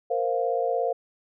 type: chord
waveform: sine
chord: Bb suspended second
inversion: none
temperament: equal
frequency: 466.2 / 523.3 / 698.5 Hz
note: Bb4 / C5 / F5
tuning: 0 / 0 / 0 cents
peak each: -27 dBFS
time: 0.1-0.93 s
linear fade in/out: 10 ms
effects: none